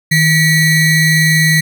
square ring-modulated tone, 1046.5 Hz, C6, in tune, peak -6 dBFS, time 0.11-1.61 s, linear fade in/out 10 ms, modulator 889 Hz, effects none

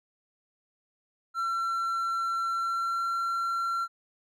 triangle tone with pitch glide, 1354 to 1363.4 Hz, E6 to F6, +46 to -42 cents, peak -25 dBFS, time 1.34-3.88 s, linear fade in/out 50 ms, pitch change +12 cents, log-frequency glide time 2.53-3.04 s, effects none

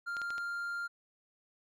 triangle tone, 1396.9 Hz, F6, in tune, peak -33 dBFS, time 0.06-0.88 s, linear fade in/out 20 ms
clicks, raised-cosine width 0.2 ms, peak -28 dBFS, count 4, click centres 0.168 / 0.217 / 0.305 / 0.381 s
effects none

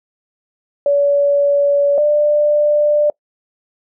sine tone pair in turn, 570 / 593.5 Hz, C#5 / D5, +48 / +18 cents, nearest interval minor second, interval 70 cents, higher second, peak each -10 dBFS, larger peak neither, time 0.86-1.98 / 1.98-3.1 s, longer neither, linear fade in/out 2 ms, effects noise-tail reverb RT60 0.1 s tail -25 dB re dry

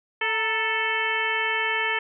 harmonic tone with a mistuned harmonic, 440 Hz, A4, in tune, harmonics 1 / 2 / 3 / 4 / 5 / 6 / 7, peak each -33 / -30 / -33 / -27 / -28 / -31 / -33 dBFS, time 0.21-1.99 s, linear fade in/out 5 ms, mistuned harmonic 2, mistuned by +71 cents, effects none

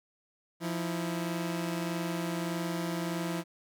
sawtooth tone pair together, 172.51 / 323.4 Hz, F3 / E4, -21 / -33 cents, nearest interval major seventh, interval 1088 cents, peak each -29 / -32 dBFS, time 0.6-3.44 s, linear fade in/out 50 ms, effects none

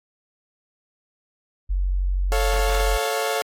sine tone, 46.25 Hz, F#1, in tune, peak -19 dBFS, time 1.69-2.98 s, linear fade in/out 20 ms
sawtooth chord, A augmented, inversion none, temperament equal with one note detuned, 440 / 554.4 / 703.3 Hz, A4 / C#5 / E#5, 0 / 0 / +12 cents, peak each -22 / -23 / -23 dBFS, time 2.32-3.42 s, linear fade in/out 0 ms
effects AAC 48 kbps

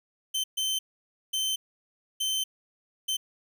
sawtooth tone bursts at uneven times, 3086 Hz, G7, 28 cents flat, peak -23 dBFS, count 5, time 0.34-0.44 / 0.57-0.79 / 1.33-1.56 / 2.2-2.44 / 3.08-3.17 s, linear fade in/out 10 ms, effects none

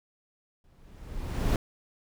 brown noise with exponential growth, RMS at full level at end -21 dBFS, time 0.64-1.56 s, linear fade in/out 2 ms, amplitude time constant 200 ms, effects none

